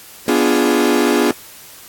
40% pulse chord, B diminished seventh, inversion none, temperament equal, 246.9 / 293.7 / 349.2 / 415.3 Hz, B3 / D4 / F4 / Ab4, 0 / 0 / 0 / 0 cents, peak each -17 dBFS, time 0.28-1.31 s, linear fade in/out 2 ms, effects white hiss -39 dBFS RMS until 1.88 s + AAC 64 kbps

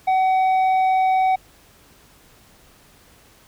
sine tone with tanh clipping, 754 Hz, F#5, 32 cents sharp, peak -16 dBFS, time 0.07-1.36 s, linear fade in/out 10 ms, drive 6 dB, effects pink hiss -52 dBFS RMS until 3.47 s

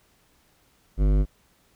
sine tone with hard clipping, 50.1 Hz, G1, 38 cents sharp, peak -19 dBFS, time 0.97-1.26 s, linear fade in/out 50 ms, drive 15 dB, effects pink hiss -63 dBFS RMS until 1.75 s

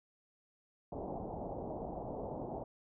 white low-pass noise, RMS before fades -42 dBFS, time 0.92-2.64 s, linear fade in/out 5 ms, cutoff 830 Hz, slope 48 dB/octave, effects none

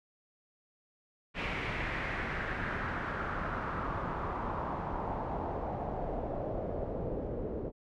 pink noise with low-pass filter sweep, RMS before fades -36 dBFS, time 1.34-7.72 s, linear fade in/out 50 ms, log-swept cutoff 2400 to 450 Hz, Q 2.7, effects none

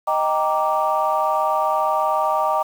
sine chord, Eb major seventh, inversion none, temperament equal with one note detuned, 622.3 / 784 / 932.3 / 1171.3 Hz, Eb5 / G5 / Bb5 / D6, 0 / 0 / 0 / -5 cents, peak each -22 dBFS, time 0.07-2.63 s, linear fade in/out 10 ms, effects tanh soft clip ceiling -8 dBFS + 7-bit

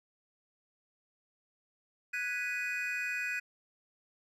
triangle chord, G# minor seventh, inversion third, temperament equal, 1480 / 1661.2 / 1975.5 / 2489 Hz, F#6 / G#6 / B6 / D#7, 0 / 0 / 0 / 0 cents, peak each -37 / -39 / -39 / -34 dBFS, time 2.13-3.4 s, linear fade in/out 10 ms, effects none

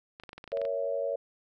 clicks, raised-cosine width 0.3 ms, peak -28 dBFS, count 11, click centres 0.199 / 0.236 / 0.292 / 0.331 / 0.38 / 0.441 / 0.477 / 0.519 / 0.572 / 0.616 / 0.652 s
sine chord, A# diminished, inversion none, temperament equal with one note detuned, 466.2 / 557.9 / 659.3 Hz, A#4 / C#5 / E5, 0 / +11 / 0 cents, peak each -35 / -30 / -36 dBFS, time 0.52-1.16 s, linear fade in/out 5 ms
effects none

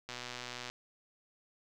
click train, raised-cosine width 0.2 ms, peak -24 dBFS, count 76, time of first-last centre 0.09-0.7 s, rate 123 Hz, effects none

